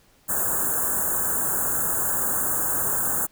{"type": "band-stop noise", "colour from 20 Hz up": "white", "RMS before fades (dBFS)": -24, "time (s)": [0.28, 3.27], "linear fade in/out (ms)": 20, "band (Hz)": [1700, 6800], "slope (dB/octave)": 96, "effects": ["pink hiss -59 dBFS RMS until 3.31 s"]}